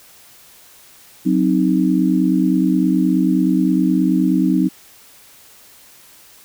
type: chord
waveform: sine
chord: C diminished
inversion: second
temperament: equal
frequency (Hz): 185 / 261.6 / 311.1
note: Gb3 / C4 / Eb4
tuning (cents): 0 / 0 / 0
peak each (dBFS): -17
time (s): 1.25-4.69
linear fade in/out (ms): 20
effects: white hiss -46 dBFS RMS until 6.44 s